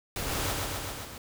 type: noise with echo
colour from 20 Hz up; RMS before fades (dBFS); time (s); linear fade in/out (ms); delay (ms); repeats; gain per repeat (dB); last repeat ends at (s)
pink; -33; 0.16-0.53; 2; 130; 5; -2; 1.18
effects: none